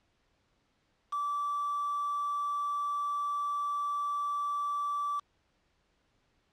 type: tone with quantisation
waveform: sine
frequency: 1160 Hz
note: D6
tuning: 22 cents flat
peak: -30 dBFS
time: 1.12-5.2 s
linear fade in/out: 10 ms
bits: 7
effects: pink hiss -73 dBFS RMS until 6.52 s + low-pass 5000 Hz 12 dB/octave